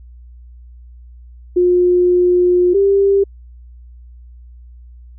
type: tone pair in turn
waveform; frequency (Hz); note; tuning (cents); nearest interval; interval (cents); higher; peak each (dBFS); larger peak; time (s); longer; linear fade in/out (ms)
sine; 357.3 / 395.8; F4 / G4; +40 / +17; major second; 177; second; -9; neither; 1.56-2.74 / 2.74-3.24; first; 10
effects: added 60 Hz sine -36 dBFS peak until 5.18 s